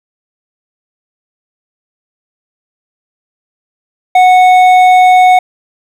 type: tone with hard clipping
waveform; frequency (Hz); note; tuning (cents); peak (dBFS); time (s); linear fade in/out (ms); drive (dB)
triangle; 736; F#5; -9; -4; 4.15-5.39; 5; 11
effects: none